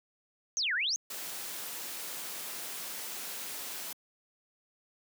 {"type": "exponential two-way sweep", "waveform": "sine", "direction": "down then up", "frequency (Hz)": [6645, 1396.9, 6645], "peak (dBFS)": -28, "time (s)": [0.57, 0.96], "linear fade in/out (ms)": 0, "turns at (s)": 0.74}
{"type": "noise", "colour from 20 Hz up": "white", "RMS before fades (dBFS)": -40, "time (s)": [1.1, 3.93], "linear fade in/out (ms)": 5}
{"effects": ["high-pass 200 Hz 12 dB/octave"]}